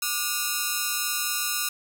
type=ring-modulated tone; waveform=5% pulse; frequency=1318.5 Hz; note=E6; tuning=in tune; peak=-10 dBFS; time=0.02-1.69 s; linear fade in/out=5 ms; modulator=128 Hz; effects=none